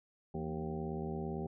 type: harmonic tone with a mistuned harmonic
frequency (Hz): 77.78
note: D#2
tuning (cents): 0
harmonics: 1 / 2 / 3 / 4 / 5 / 6 / 7 / 9 / 10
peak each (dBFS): -46 / -40 / -43 / -51 / -42 / -50 / -51 / -53 / -48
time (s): 0.34-1.47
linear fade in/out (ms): 5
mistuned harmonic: 2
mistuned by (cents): +95
effects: none